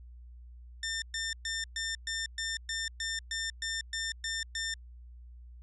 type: tone bursts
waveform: 15% pulse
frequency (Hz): 1800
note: A6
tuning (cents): +39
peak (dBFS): -26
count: 13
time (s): 0.83-4.74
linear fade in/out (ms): 2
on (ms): 190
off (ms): 120
effects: added 60 Hz sine -47 dBFS peak until 5.62 s + resampled to 22050 Hz